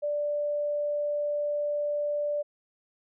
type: tone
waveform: sine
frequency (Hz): 587.3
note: D5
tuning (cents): 0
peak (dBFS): -26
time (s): 0.02-2.43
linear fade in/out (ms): 20
effects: none